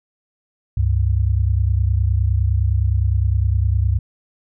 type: tone pair together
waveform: sine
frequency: 69.3 / 99.05 Hz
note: C#2 / G2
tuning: 0 / +18 cents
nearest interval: tritone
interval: 618 cents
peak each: -17 dBFS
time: 0.77-3.99 s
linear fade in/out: 5 ms
effects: none